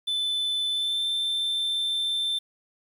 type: tone with pitch glide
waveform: triangle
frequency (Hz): 3514 to 3557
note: A7 to A7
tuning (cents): -3 to +18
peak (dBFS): -23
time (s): 0.07-2.39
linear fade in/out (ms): 10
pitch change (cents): +21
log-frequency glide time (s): 0.71-1.04
effects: 9-bit